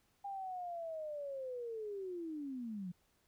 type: linear sweep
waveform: sine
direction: down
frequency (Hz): 806 to 171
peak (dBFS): -40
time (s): 0.24-2.92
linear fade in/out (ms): 10
effects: pink hiss -75 dBFS RMS until 3.27 s